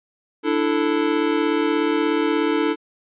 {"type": "chord", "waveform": "square", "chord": "D suspended second", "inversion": "none", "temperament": "just", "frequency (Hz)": [293.7, 330.4, 440.5], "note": ["D4", "E4", "A4"], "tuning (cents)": [0, 4, 2], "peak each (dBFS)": -23, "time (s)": [0.43, 2.76], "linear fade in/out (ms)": 50, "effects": ["resampled to 8000 Hz"]}